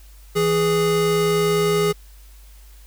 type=tone pair together; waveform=square; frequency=164.81 / 414.9 Hz; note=E3 / G#4; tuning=0 / -2 cents; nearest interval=octave + major third; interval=1598 cents; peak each=-24 / -18 dBFS; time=0.35-1.93 s; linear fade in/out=20 ms; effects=added 50 Hz sine -42 dBFS peak until 2.86 s + white hiss -53 dBFS RMS until 2.86 s